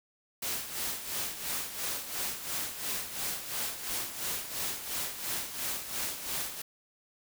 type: noise with tremolo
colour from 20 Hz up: white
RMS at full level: -33 dBFS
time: 0.42-6.62 s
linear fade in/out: 5 ms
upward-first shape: sine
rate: 2.9 Hz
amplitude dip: 65%
effects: none